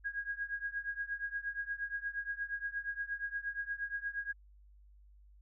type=tone with tremolo; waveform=sine; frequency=1640 Hz; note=G#6; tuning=22 cents flat; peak=-32 dBFS; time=0.04-4.33 s; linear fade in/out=20 ms; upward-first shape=triangle; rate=8.5 Hz; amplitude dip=95%; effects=added 50 Hz sine -57 dBFS peak until 5.41 s